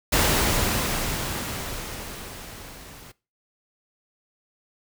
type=noise with level ramp; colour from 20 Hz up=pink; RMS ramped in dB=-19 to -45 dBFS; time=0.12-3.12 s; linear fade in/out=10 ms; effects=noise-tail reverb RT60 0.3 s tail -21 dB re dry